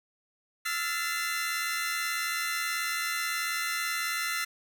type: chord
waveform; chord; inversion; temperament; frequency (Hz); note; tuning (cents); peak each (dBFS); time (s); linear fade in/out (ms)
sawtooth; F major seventh; third; equal with one note detuned; 1318.5 / 1396.9 / 1760 / 2044; E6 / F6 / A6 / C7; 0 / 0 / 0 / -41; -33 / -32 / -33 / -29; 0.65-4.45; 10
effects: none